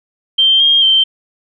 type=tone with pitch steps; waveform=sine; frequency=3151 / 3224 / 3126 Hz; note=G7 / G7 / G7; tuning=+8 / +48 / -6 cents; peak=-7 dBFS; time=0.38-1.04 s; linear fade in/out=10 ms; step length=220 ms; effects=none